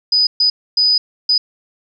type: tone bursts at uneven times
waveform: sine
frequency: 4978 Hz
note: D#8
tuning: in tune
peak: -10 dBFS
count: 4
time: 0.12-0.27 / 0.4-0.5 / 0.77-0.98 / 1.29-1.38 s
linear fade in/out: 5 ms
effects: none